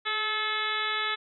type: harmonic tone with a mistuned harmonic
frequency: 431.4 Hz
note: A4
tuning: 34 cents flat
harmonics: 1 / 2 / 3 / 4 / 5 / 6 / 7 / 8 / 9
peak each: -41 / -40 / -32 / -33 / -34 / -40 / -41 / -34 / -37 dBFS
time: 0.05-1.16 s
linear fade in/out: 20 ms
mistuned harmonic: 1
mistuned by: -25 cents
effects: none